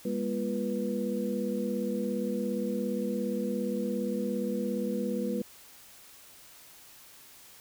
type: tone cluster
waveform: sine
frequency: 201.9 / 239.2 / 346 / 488.7 Hz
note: G#3 / A#3 / F4 / B4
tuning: -49 / +45 / -16 / -18 cents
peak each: -32 / -34 / -38 / -34 dBFS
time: 0.05-5.42 s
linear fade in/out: 5 ms
effects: white hiss -53 dBFS RMS until 7.6 s